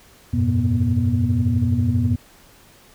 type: tone cluster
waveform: sine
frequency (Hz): 89.2 / 101.4 / 119.9 / 242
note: F2 / G#2 / A#2 / B3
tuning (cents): +37 / -41 / +49 / -35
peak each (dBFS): -21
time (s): 0.33-2.16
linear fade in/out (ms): 10
effects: tanh soft clip ceiling -8 dBFS + pink hiss -50 dBFS RMS until 2.94 s